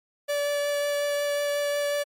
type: tone with vibrato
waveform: 45% pulse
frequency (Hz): 578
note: D5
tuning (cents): -28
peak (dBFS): -24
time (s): 0.28-2.04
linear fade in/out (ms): 20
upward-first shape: triangle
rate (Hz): 5.5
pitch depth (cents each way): 9
effects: MP3 64 kbps